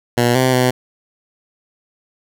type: tone with pitch steps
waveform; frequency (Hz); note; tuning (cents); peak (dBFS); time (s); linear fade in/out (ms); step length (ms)
10% pulse; 120.5 / 129 / 126.3; B2 / C3 / B2; -42 / -24 / +39; -4; 0.17-0.71; 10; 180
effects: none